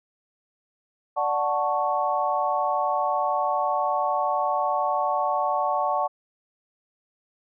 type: chord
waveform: sine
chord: D major seventh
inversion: none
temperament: equal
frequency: 587.3 / 740 / 880 / 1108.7 Hz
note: D5 / F#5 / A5 / C#6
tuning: 0 / 0 / 0 / 0 cents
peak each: -28 / -26 / -27 / -27 dBFS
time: 1.16-6.08 s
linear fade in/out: 20 ms
effects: none